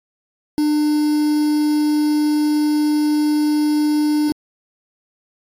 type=tone with quantisation; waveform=triangle; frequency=300 Hz; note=D4; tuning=37 cents sharp; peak=-12 dBFS; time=0.58-4.32 s; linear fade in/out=0 ms; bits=5; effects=AAC 48 kbps